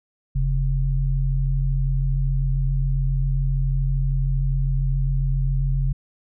sine tone pair together, 42.65 / 135.5 Hz, F1 / C#3, -40 / -39 cents, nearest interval octave + minor sixth, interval 2001 cents, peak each -20 / -22 dBFS, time 0.35-5.93 s, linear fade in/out 10 ms, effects none

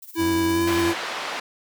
violet noise with tremolo, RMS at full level -39 dBFS, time 0.02-0.83 s, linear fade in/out 5 ms, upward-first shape sine, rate 17 Hz, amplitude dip 70%
square tone with pitch glide, 329.6 to 338.1 Hz, E4 to E4, 0 to +44 cents, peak -20 dBFS, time 0.15-0.95 s, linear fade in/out 50 ms, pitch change +44 cents, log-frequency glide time 0.49-0.69 s
sawtooth tone with vibrato, 90 Hz, F#2, 47 cents flat, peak -25 dBFS, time 0.17-0.94 s, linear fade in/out 50 ms, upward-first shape sine, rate 10 Hz, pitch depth 110 cents each way
pink band-pass noise, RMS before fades -30 dBFS, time 0.67-1.4 s, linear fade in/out 5 ms, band 620 to 3800 Hz, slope 12 dB/octave
effects none

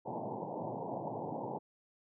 white band-pass noise, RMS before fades -40 dBFS, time 0.05-1.59 s, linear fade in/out 20 ms, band 110 to 940 Hz, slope 96 dB/octave, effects none

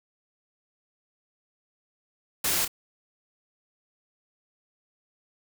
white noise with echo, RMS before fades -26 dBFS, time 2.44-2.65 s, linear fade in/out 5 ms, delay 29 ms, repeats 1, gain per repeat -8 dB, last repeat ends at 2.679 s, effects none

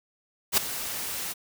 white noise with ADSR envelope, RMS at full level -19 dBFS, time 0.52-1.34 s, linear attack 54 ms, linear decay 8 ms, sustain -14 dB, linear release 26 ms, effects none

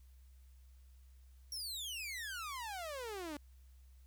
sawtooth exponential sweep, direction down, 5670 to 282 Hz, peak -38 dBFS, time 1.52-3.37 s, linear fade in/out 2 ms, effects added 64 Hz sine -57 dBFS peak until 4.06 s + white hiss -75 dBFS RMS until 4.06 s

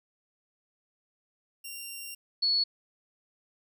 10% pulse / sine tone pair in turn, 2769 / 4396 Hz, F7 / C#8, -15 / -15 cents, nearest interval minor sixth, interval 800 cents, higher second, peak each -30 / -23 dBFS, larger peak second, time 1.64-2.15 / 2.42-2.64 s, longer first, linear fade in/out 10 ms, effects none

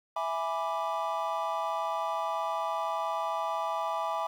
triangle chord, E dominant seventh, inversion none, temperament equal, 659.3 / 830.6 / 987.8 / 1174.7 Hz, E5 / G#5 / B5 / D6, 0 / 0 / 0 / 0 cents, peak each -33 dBFS, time 0.16-4.27 s, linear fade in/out 5 ms, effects 10-bit

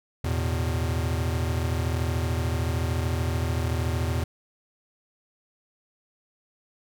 square chord, E suspended fourth, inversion none, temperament equal, 82.41 / 110 / 123.47 Hz, E2 / A2 / B2, 0 / 0 / 0 cents, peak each -27 / -32 / -31 dBFS, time 0.24-4.24 s, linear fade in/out 5 ms, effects none

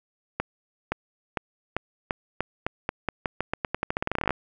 accelerating click train, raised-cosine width 0.5 ms, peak -10 dBFS, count 28, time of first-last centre 0.4-4.307 s, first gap 520 ms, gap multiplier 0.87, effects none

